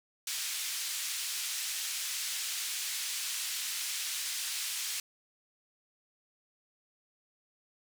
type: band-pass noise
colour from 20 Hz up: white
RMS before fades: -36 dBFS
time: 0.27-5 s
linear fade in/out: 2 ms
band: 2200 to 8800 Hz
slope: 12 dB/octave
effects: none